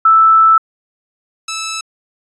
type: tone pair in turn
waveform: sine / 10% pulse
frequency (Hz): 1318.5 / 1310.9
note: E6 / E6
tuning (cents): 0 / -10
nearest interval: unison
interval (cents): 10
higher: first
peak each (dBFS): -5 / -12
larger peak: first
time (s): 0.05-0.58 / 1.48-1.81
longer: first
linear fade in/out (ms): 5
effects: resampled to 22050 Hz